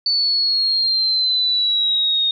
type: exponential sweep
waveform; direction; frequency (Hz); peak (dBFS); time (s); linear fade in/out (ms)
sine; down; 4500 to 3700; -15; 0.06-2.31; 2
effects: none